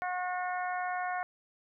harmonic tone, 362.6 Hz, F#4, 35 cents flat, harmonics 2 / 3 / 4 / 5 / 6, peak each -33 / -40 / -39 / -42 / -46 dBFS, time 0.02-1.23 s, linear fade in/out 0 ms, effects none

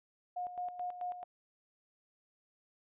sine tone with tremolo, 718 Hz, F5, 48 cents sharp, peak -35 dBFS, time 0.36-1.24 s, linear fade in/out 10 ms, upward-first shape square, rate 4.6 Hz, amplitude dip 65%, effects resampled to 8000 Hz

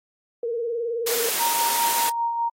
sine tone with vibrato, 466.2 Hz, A#4, in tune, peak -23 dBFS, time 0.43-1.29 s, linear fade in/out 2 ms, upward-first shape sine, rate 19 Hz, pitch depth 62 cents each way
white noise, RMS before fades -25 dBFS, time 1.06-2.1 s, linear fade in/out 10 ms
sine tone with tremolo, 932.3 Hz, A#5, in tune, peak -20 dBFS, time 1.39-2.5 s, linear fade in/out 20 ms, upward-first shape sine, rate 5 Hz, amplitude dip 40%
effects high-pass 300 Hz 12 dB/octave + AAC 48 kbps

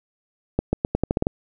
accelerating click train, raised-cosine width 2 ms, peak -6 dBFS, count 9, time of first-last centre 0.59-1.269 s, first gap 140 ms, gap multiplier 0.85, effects none

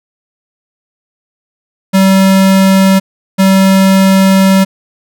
square tone pair in turn, 192.1 / 192.1 Hz, G3 / G3, -35 / -35 cents, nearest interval unison, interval 0 cents, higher neither, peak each -5 dBFS, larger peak neither, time 1.93-3 / 3.38-4.65 s, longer second, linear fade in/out 20 ms, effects none

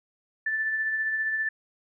sine tone with tremolo, 1760 Hz, A6, in tune, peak -23 dBFS, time 0.46-1.49 s, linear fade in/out 5 ms, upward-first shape triangle, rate 15 Hz, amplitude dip 40%, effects none

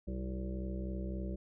harmonic tone with a mistuned harmonic, 63.7 Hz, C2, 46 cents flat, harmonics 1 / 2 / 3 / 5 / 6 / 7 / 8 / 9, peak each -38 / -49 / -41 / -46 / -51 / -53 / -56 / -50 dBFS, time 0.07-1.36 s, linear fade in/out 10 ms, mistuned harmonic 5, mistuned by +61 cents, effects none

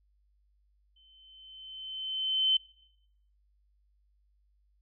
sine tone with exponential growth, 3070 Hz, G7, 37 cents flat, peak -21 dBFS, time 0.96-2.57 s, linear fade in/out 5 ms, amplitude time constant 350 ms, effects noise-tail reverb RT60 0.8 s tail -22 dB re dry + added 50 Hz sine -66 dBFS peak until 4.81 s

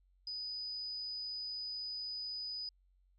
sine tone, 4978 Hz, D#8, in tune, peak -39 dBFS, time 0.27-2.69 s, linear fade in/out 2 ms, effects added 46 Hz sine -67 dBFS peak until 3.18 s

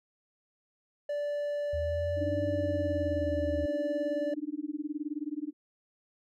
triangle tone, 583 Hz, D5, 13 cents flat, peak -28 dBFS, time 1.09-4.34 s, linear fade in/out 5 ms
sine exponential two-way sweep, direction up then down, 77.78 to 96.2 to 77.78 Hz, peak -33 dBFS, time 1.73-3.66 s, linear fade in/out 5 ms, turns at 2.43 s
sine tone with tremolo, 298.8 Hz, D4, 30 cents sharp, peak -29 dBFS, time 2.16-5.53 s, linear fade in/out 50 ms, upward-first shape sine, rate 19 Hz, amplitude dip 100%
effects none

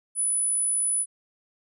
sine tone, 9956 Hz, D#9, in tune, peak -22 dBFS, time 0.15-1.06 s, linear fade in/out 50 ms, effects none

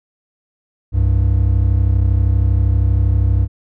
triangle tone pair together, 65.41 / 98 Hz, C2 / G2, 0 / 0 cents, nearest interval perfect fifth, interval 700 cents, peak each -12 dBFS, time 0.92-3.48 s, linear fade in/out 50 ms, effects none

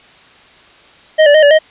square tone with pitch steps, 625 / 581 / 621 / 576 / 626 Hz, D#5 / D5 / D#5 / D5 / D#5, +8 / -19 / -3 / -34 / +10 cents, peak -5 dBFS, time 1.18-1.59 s, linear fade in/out 20 ms, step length 82 ms, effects white hiss -43 dBFS RMS until 1.7 s + resampled to 8000 Hz

